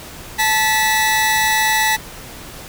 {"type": "tone pair together", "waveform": "sawtooth", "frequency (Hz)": [872.2, 1958], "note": ["A5", "B6"], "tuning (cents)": [-15, -15], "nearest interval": "octave + major second", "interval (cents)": 1400, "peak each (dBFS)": -13, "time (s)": [0.38, 1.97], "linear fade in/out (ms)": 20, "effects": ["pink hiss -35 dBFS RMS until 2.68 s"]}